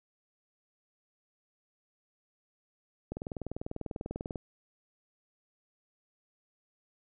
click train, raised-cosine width 2 ms, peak -23 dBFS, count 26, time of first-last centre 3.12-4.358 s, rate 20.2 Hz, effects none

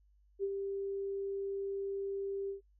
sine tone with ADSR envelope, 394.3 Hz, G4, 10 cents sharp, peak -30 dBFS, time 0.39-2.61 s, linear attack 44 ms, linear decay 47 ms, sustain -5 dB, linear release 120 ms, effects noise-tail reverb RT60 0.1 s tail -19 dB re dry + added 50 Hz sine -64 dBFS peak until 2.79 s

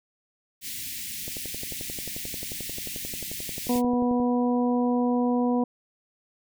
white band-stop noise, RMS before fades -35 dBFS, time 0.61-3.82 s, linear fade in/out 50 ms, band 300 to 1900 Hz, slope 48 dB/octave
click train, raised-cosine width 2 ms, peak -24 dBFS, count 34, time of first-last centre 1.28-4.2 s, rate 11.3 Hz
harmonic tone, 244.8 Hz, B3, 15 cents flat, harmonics 1 / 2 / 3 / 4, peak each -22 / -28 / -32 / -34 dBFS, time 3.69-5.64 s, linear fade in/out 5 ms
effects none

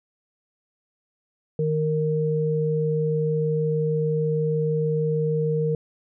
sine tone pair together, 155.56 / 463.2 Hz, D#3 / A#4, 0 / -11 cents, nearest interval octave + perfect fifth, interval 1889 cents, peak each -23 dBFS, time 1.59-5.75 s, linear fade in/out 2 ms, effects none

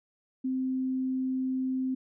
sine tone, 260 Hz, C4, 11 cents flat, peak -27 dBFS, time 0.44-1.95 s, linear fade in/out 10 ms, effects none

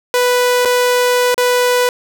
sawtooth tone with dropouts, 493.9 Hz, B4, in tune, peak -7 dBFS, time 0.14-1.89 s, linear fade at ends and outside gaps 1 ms, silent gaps 0.65-0.655 / 1.344-1.379 s, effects none

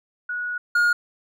sine / triangle tone pair in turn, 1460 / 1429.1 Hz, F#6 / F6, -24 / +39 cents, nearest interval unison, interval 37 cents, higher first, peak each -25 / -14 dBFS, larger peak second, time 0.29-0.58 / 0.75-0.93 s, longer first, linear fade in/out 5 ms, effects none

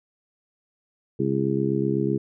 harmonic tone, 68 Hz, C#2, 33 cents flat, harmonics 2 / 3 / 4 / 5 / 6, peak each -27 / -27 / -30 / -26 / -27 dBFS, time 1.19-2.18 s, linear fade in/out 10 ms, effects none

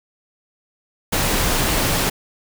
pink noise, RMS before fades -19 dBFS, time 1.12-2.1 s, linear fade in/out 10 ms, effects none

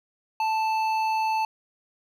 triangle tone with hard clipping, 880 Hz, A5, in tune, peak -24 dBFS, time 0.4-1.45 s, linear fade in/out 2 ms, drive 13 dB, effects none

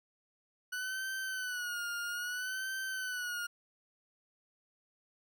40% pulse tone with vibrato, 1480 Hz, F#6, in tune, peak -35 dBFS, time 0.72-3.47 s, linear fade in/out 10 ms, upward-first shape sine, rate 0.61 Hz, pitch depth 80 cents each way, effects none

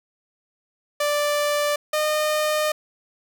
sawtooth tone pair in turn, 587.3 / 610.4 Hz, D5 / D#5, 0 / -33 cents, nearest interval minor second, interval 67 cents, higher second, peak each -16 dBFS, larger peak neither, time 1-1.76 / 1.93-2.72 s, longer second, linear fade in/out 5 ms, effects none

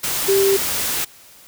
sine tone in noise, 392 Hz, G4, in tune, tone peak -13 dBFS, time 0.28-0.57 s, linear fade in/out 10 ms, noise white, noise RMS -22 dBFS, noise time 0.03-1.05 s, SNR +6 dB, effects white hiss -46 dBFS RMS until 1.47 s

